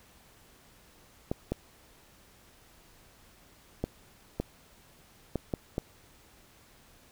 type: clicks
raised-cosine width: 2 ms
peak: -16 dBFS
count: 7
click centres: 1.315 / 1.52 / 3.84 / 4.4 / 5.357 / 5.538 / 5.781 s
effects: pink hiss -59 dBFS RMS until 7.11 s